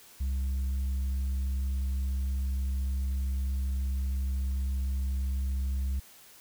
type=tone with tanh clipping; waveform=sine; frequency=66.5 Hz; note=C2; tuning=29 cents sharp; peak=-28 dBFS; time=0.2-6 s; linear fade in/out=10 ms; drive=3 dB; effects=white hiss -54 dBFS RMS until 6.4 s